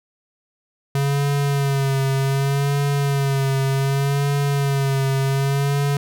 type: tone with vibrato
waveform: square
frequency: 138.59 Hz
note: C#3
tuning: in tune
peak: -18 dBFS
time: 0.95-5.97 s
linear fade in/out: 2 ms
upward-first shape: sine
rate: 0.66 Hz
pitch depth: 42 cents each way
effects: none

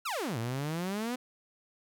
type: exponential two-way sweep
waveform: sawtooth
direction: down then up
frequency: 1449 to 110.1 to 256.3 Hz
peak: -28 dBFS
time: 0.05-1.16 s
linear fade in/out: 10 ms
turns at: 0.38 s
effects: none

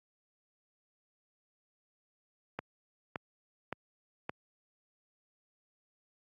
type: click train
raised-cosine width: 0.5 ms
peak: -20 dBFS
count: 4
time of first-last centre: 2.59-4.295 s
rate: 1.76 Hz
effects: high-pass 100 Hz 12 dB/octave + AAC 32 kbps

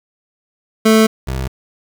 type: tone pair in turn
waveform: 25% pulse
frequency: 220 / 65.41 Hz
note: A3 / C2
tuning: 0 / 0 cents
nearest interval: octave + major sixth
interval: 2100 cents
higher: first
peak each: -4 / -15 dBFS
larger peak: first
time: 0.85-1.07 / 1.27-1.48 s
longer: first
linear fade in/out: 10 ms
effects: 7-bit

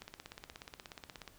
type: click train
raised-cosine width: 0.2 ms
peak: -28 dBFS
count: 22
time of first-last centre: 0.02-1.277 s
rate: 16.7 Hz
effects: pink hiss -62 dBFS RMS until 1.38 s

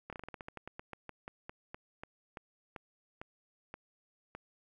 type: slowing click train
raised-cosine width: 0.5 ms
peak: -28 dBFS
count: 23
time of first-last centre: 0.1-4.35 s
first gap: 27 ms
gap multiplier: 1.16
effects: 11-bit

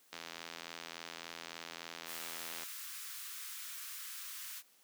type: click train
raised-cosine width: 0.2 ms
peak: -26 dBFS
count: 210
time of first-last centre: 0.13-2.633 s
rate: 83.5 Hz
type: high-pass noise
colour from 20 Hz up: white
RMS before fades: -46 dBFS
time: 2.05-4.63 s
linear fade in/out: 50 ms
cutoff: 1100 Hz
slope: 48 dB/octave
effects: white hiss -67 dBFS RMS until 4.83 s + high-pass 200 Hz 12 dB/octave

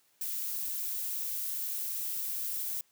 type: noise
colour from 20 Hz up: violet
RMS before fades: -35 dBFS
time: 0.21-2.81 s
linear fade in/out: 2 ms
effects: white hiss -69 dBFS RMS until 2.91 s + high-pass 80 Hz 12 dB/octave

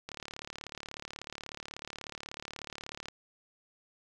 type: click train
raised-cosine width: 0.2 ms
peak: -23 dBFS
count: 110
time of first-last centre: 0.09-3.085 s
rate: 36.4 Hz
effects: none

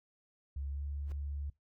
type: tone with pitch glide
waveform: sine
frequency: 69.6 to 71.43 Hz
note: C#2 to D2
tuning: +8 to -47 cents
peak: -36 dBFS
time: 0.56-1.5 s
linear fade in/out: 5 ms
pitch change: +45 cents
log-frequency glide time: 0.7-0.82 s
type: noise with exponential growth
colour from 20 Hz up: brown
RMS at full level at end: -44 dBFS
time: 1.02-1.12 s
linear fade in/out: 1 ms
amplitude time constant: 21 ms
effects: noise-tail reverb RT60 0.2 s tail -23 dB re dry

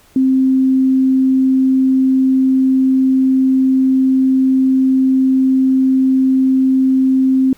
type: tone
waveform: sine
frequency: 262.8 Hz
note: C4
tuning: 8 cents sharp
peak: -9 dBFS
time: 0.16-7.53 s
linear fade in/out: 2 ms
effects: pink hiss -49 dBFS RMS until 7.57 s

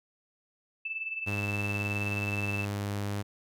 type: tone with tremolo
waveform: sine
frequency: 2637 Hz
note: E7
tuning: in tune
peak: -30 dBFS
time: 0.85-2.65 s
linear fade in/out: 5 ms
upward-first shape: sine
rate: 19 Hz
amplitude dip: 65%
type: tone with pitch glide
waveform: sawtooth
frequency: 102.5 to 101.5 Hz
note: G#2 to G#2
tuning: -22 to -39 cents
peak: -27 dBFS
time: 1.26-3.23 s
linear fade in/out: 20 ms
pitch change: -17 cents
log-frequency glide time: 2.22-2.73 s
effects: none

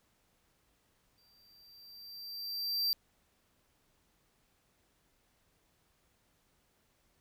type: tone with exponential growth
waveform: square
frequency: 4699 Hz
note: D8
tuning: in tune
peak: -28 dBFS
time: 1.18-2.93 s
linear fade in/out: 0 ms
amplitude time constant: 380 ms
effects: pink hiss -73 dBFS RMS until 7.2 s

